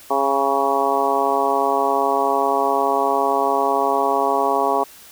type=harmonic tone with a mistuned harmonic; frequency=137.6 Hz; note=C#3; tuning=12 cents flat; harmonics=2 / 3 / 4 / 5 / 6 / 7 / 8; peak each=-29 / -23 / -26 / -22 / -23 / -23 / -23 dBFS; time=0.1-4.84 s; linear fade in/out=10 ms; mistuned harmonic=8; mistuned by=+27 cents; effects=white hiss -44 dBFS RMS until 5.11 s